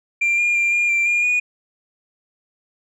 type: tone with pitch steps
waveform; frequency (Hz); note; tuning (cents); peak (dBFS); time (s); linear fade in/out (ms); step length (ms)
sine; 2375 / 2414 / 2383 / 2412 / 2361 / 2415 / 2457; D7 / D7 / D7 / D7 / D7 / D7 / D#7; +19 / +47 / +25 / +46 / +9 / +48 / -22; -13; 0.21-1.4; 10; 170
effects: tanh soft clip ceiling -14 dBFS